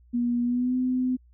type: tone with pitch glide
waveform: sine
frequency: 240.5 to 254.2 Hz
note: B3 to C4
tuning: -46 to -50 cents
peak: -22 dBFS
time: 0.13-1.17 s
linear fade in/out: 20 ms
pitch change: +96 cents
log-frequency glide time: 0.43-0.76 s
effects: added 60 Hz sine -53 dBFS peak until 1.33 s